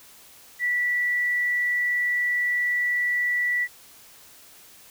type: tone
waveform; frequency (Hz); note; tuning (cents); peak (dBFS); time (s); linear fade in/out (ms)
sine; 1957; B6; -16; -21; 0.59-3.68; 50
effects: white hiss -50 dBFS RMS until 4.9 s